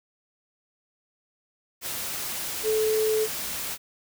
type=tone in noise; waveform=sine; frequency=434.8 Hz; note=A4; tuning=21 cents flat; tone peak=-21 dBFS; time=2.63-3.28 s; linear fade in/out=50 ms; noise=white; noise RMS=-32 dBFS; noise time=1.81-3.78 s; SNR=+8 dB; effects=none